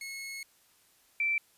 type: tone pair in turn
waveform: sawtooth / sine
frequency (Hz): 2180 / 2336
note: C#7 / D7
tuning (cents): -29 / -10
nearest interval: minor second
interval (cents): 119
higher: second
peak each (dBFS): -35 / -26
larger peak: second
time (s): 0.01-0.43 / 1.2-1.38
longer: first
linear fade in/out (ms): 2
effects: white hiss -65 dBFS RMS until 1.57 s + resampled to 32000 Hz